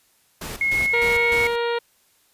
pink noise with tremolo, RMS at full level -32 dBFS, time 0.41-1.56 s, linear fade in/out 5 ms, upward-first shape square, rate 3.3 Hz, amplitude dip 70%
sine tone with pitch glide, 2166 to 2206 Hz, C#7 to C#7, -41 to -9 cents, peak -18 dBFS, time 0.61-1.47 s, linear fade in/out 2 ms, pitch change +32 cents, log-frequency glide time 0.75-1.33 s
harmonic tone, 471 Hz, A#4, 18 cents sharp, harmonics 1 / 2 / 3 / 4 / 5 / 6 / 7 / 8 / 9, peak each -22 / -28 / -32 / -34 / -36 / -38 / -39 / -40 / -41 dBFS, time 0.93-1.79 s, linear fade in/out 10 ms
effects white hiss -61 dBFS RMS until 2.33 s + resampled to 32000 Hz

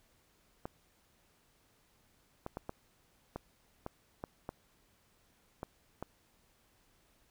clicks, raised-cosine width 1 ms, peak -25 dBFS, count 10, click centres 0.655 / 2.464 / 2.571 / 2.694 / 3.36 / 3.864 / 4.239 / 4.491 / 5.631 / 6.026 s, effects pink hiss -70 dBFS RMS until 7.3 s

